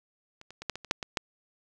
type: clicks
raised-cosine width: 0.2 ms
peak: -30 / -29 / -23 / -12 / -21 / -27 / -7 / -17 / -10 dBFS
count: 9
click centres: 0.414 / 0.506 / 0.62 / 0.697 / 0.756 / 0.847 / 0.911 / 1.028 / 1.172 s
effects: none